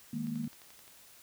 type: chord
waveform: sine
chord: D# suspended fourth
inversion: none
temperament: equal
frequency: 155.56 / 207.7 / 233.1 Hz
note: D#3 / G#3 / A#3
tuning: 0 / 0 / 0 cents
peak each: -40 / -40 / -35 dBFS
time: 0.13-0.48 s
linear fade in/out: 5 ms
type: click train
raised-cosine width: 0.2 ms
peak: -37 dBFS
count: 8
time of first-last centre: 0.27-0.879 s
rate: 11.5 Hz
effects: white hiss -57 dBFS RMS until 1.22 s